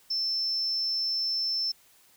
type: tone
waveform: triangle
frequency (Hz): 5320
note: E8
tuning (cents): +15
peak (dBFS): -23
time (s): 0.1-1.72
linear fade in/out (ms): 10
effects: tanh soft clip ceiling -24 dBFS + white hiss -60 dBFS RMS until 2.16 s